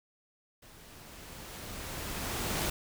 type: noise with level ramp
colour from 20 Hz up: pink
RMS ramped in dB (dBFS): -55 to -31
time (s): 0.62-2.7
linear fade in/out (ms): 5
effects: none